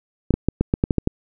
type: clicks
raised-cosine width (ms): 3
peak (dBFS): -4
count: 9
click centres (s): 0.307 / 0.34 / 0.486 / 0.61 / 0.739 / 0.839 / 0.908 / 0.983 / 1.074
effects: none